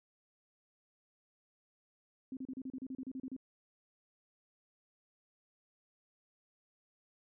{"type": "tone bursts", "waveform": "sine", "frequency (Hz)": 261.6, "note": "C4", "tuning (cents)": 0, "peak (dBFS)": -39, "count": 13, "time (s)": [2.32, 3.365], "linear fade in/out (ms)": 2, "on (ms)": 49, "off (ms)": 34, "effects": []}